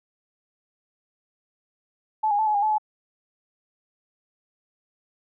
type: tone with pitch steps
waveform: sine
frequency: 866 / 819 / 873 / 848 / 810 / 862 / 854 Hz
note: A5 / G#5 / A5 / G#5 / G#5 / A5 / G#5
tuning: -28 / -24 / -14 / +36 / -43 / -36 / +48 cents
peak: -19 dBFS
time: 2.23-2.783 s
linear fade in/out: 10 ms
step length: 79 ms
effects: none